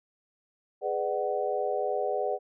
sine chord, G# half-diminished seventh, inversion none, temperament just, 415.3 / 498.4 / 598 / 747.5 Hz, G#4 / B4 / D5 / F#5, 0 / +16 / +31 / +17 cents, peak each -32 dBFS, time 0.81-2.39 s, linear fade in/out 50 ms, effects none

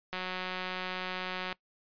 click train, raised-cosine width 0.3 ms, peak -20 dBFS, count 258, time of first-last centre 0.13-1.527 s, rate 184 Hz, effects noise-tail reverb RT60 0.1 s tail -21 dB re dry + resampled to 11025 Hz

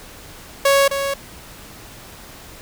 sawtooth tone with echo, 554.4 Hz, C#5, in tune, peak -8 dBFS, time 0.65-0.88 s, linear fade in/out 5 ms, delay 260 ms, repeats 1, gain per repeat -8 dB, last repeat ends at 1.14 s, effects pink hiss -40 dBFS RMS until 2.61 s

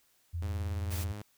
sine tone with pitch glide, 85 to 86.44 Hz, F2 to F2, -46 to -17 cents, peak -32 dBFS, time 0.33-1.13 s, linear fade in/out 20 ms, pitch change +29 cents, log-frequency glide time 0.64-1.01 s
sawtooth tone, 103.83 Hz, G#2, in tune, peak -36 dBFS, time 0.42-1.22 s, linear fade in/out 5 ms
white noise, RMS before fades -42 dBFS, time 0.9-1.05 s, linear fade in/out 20 ms
effects white hiss -69 dBFS RMS until 1.37 s

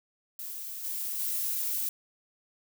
violet noise with level steps, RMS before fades -39 / -34 / -31 dBFS, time 0.39-1.89 s, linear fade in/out 2 ms, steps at 0.83 / 1.18 s, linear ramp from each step 20 ms, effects none

